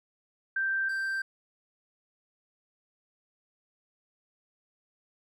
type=tone pair in turn; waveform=sine / triangle; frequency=1568 / 1568 Hz; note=G6 / G6; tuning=0 / 0 cents; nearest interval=unison; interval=0 cents; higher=neither; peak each=-26 / -27 dBFS; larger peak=first; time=0.56-0.89 / 0.89-1.22 s; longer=neither; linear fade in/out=5 ms; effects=none